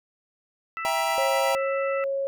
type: harmonic tone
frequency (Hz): 662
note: E5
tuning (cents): +7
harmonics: 2 / 3 / 4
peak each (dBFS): -31 / -35 / -37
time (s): 0.77-2.04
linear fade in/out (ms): 0
type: chord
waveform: square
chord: E diminished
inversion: none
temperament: just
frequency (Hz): 659.3 / 791.1 / 949.3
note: E5 / G5 / Bb5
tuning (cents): 0 / +16 / +31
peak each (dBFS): -29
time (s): 0.85-1.55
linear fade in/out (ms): 0
type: tone with pitch glide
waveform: sine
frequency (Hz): 542 to 548.3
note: C#5 to C#5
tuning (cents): -39 to -19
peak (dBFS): -24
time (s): 1.18-2.27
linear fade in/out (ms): 0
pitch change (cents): +20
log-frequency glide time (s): 1.51-1.79
effects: none